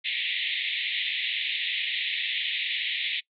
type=band-pass noise; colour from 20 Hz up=white; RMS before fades=-29 dBFS; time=0.04-3.21 s; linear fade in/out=20 ms; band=1900 to 3800 Hz; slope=96 dB/octave; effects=noise-tail reverb RT60 0.1 s tail -23 dB re dry + MP3 48 kbps